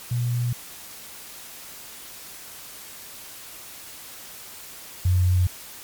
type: tone pair in turn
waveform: sine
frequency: 120.9 / 90.57 Hz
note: B2 / F#2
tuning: -36 / -36 cents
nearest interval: perfect fourth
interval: 500 cents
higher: first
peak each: -21 / -16 dBFS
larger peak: second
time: 0.11-0.53 / 5.05-5.47 s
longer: neither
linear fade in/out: 5 ms
effects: white hiss -41 dBFS RMS until 5.83 s + MP3 96 kbps